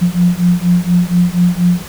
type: beating tone pair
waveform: sine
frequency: 174.61 / 178.81 Hz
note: F3 / F3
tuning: 0 / +41 cents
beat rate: 4.2 Hz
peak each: -12 dBFS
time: 0.01-1.83 s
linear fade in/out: 20 ms
effects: pink hiss -31 dBFS RMS until 1.88 s